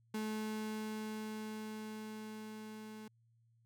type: tone with level ramp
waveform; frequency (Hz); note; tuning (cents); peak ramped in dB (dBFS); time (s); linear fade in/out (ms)
35% pulse; 216.1; A3; -31; -35 to -46; 0.14-3.08; 5
effects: added 115 Hz sine -68 dBFS peak until 3.65 s